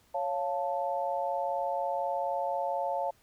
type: chord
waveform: sine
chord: Db augmented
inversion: none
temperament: equal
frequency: 554.4 / 698.5 / 880 Hz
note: Db5 / F5 / A5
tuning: 0 / 0 / 0 cents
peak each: -33 dBFS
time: 0.14-3.11 s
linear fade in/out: 10 ms
effects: pink hiss -65 dBFS RMS until 3.22 s